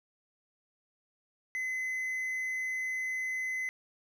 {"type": "tone", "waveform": "triangle", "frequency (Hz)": 2036, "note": "C7", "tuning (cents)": -48, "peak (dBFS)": -30, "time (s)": [1.55, 3.69], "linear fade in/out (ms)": 0, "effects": []}